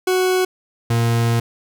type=tone pair in turn; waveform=40% pulse; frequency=370 / 116.61 Hz; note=F#4 / A#2; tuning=0 / +1 cents; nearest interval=octave + minor sixth; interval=1999 cents; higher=first; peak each=-14 dBFS; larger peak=neither; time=0.07-0.45 / 0.9-1.4 s; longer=second; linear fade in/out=5 ms; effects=none